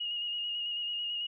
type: tone with vibrato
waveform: sine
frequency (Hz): 2868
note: F7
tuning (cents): +45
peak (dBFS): -32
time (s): 0-1.27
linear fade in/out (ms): 10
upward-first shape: square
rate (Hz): 9.1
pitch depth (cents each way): 19
effects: none